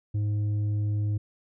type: tone with tanh clipping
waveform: sine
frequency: 104.3 Hz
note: G#2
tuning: 8 cents sharp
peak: -25 dBFS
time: 0.14-1.18 s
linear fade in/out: 10 ms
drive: 5 dB
effects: none